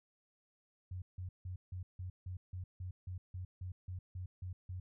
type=tone bursts; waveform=sine; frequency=91.4 Hz; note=F#2; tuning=21 cents flat; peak=-40 dBFS; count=15; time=0.91-4.8 s; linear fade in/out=5 ms; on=110 ms; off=160 ms; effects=none

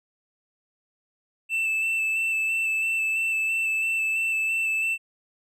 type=tone with vibrato; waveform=triangle; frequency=2650 Hz; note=E7; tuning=9 cents sharp; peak=-21 dBFS; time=1.49-4.98 s; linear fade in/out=50 ms; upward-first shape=square; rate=3 Hz; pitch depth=14 cents each way; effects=none

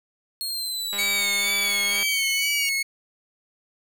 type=exponential sweep; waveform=sawtooth; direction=down; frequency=4289 to 2828 Hz; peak=-24 dBFS; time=0.41-2.69 s; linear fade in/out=0 ms
type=click train; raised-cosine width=0.3 ms; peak=-19 dBFS; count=223; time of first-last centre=0.93-2.029 s; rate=202 Hz
type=tone with vibrato; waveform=sawtooth; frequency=2236 Hz; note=C#7; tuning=14 cents sharp; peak=-19 dBFS; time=0.98-2.83 s; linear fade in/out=10 ms; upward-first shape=sine; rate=2.1 Hz; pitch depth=44 cents each way
effects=none

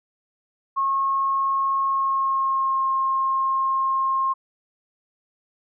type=tone with pitch glide; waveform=sine; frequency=1086 to 1068 Hz; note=C#6 to C6; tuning=-36 to +35 cents; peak=-19 dBFS; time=0.76-4.34 s; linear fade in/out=20 ms; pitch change=-29 cents; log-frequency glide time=1.86-2.88 s; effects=none

